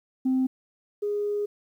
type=tone pair in turn; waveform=sine; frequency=260 / 412.7 Hz; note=C4 / G#4; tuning=-11 / -11 cents; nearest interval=minor sixth; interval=800 cents; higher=second; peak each=-19 / -24 dBFS; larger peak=first; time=0.25-0.47 / 1.02-1.46 s; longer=second; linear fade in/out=10 ms; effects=tanh soft clip ceiling -18 dBFS + 10-bit